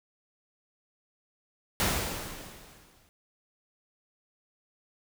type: noise with exponential decay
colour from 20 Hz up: pink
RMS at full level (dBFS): -25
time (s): 1.8-3.09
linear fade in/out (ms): 0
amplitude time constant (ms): 280
effects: none